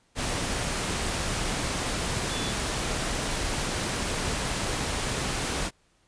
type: tone in noise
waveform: sine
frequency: 3459 Hz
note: A7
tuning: 30 cents flat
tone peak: -36 dBFS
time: 2.28-2.54 s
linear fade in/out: 50 ms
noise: pink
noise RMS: -29 dBFS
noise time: 0.15-5.71 s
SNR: -10 dB
effects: pink hiss -66 dBFS RMS until 6.07 s + resampled to 22050 Hz